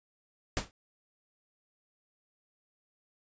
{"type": "noise with exponential decay", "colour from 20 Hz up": "pink", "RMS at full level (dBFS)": -27, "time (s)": [0.57, 0.71], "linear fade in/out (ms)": 0, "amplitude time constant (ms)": 29, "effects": ["resampled to 16000 Hz"]}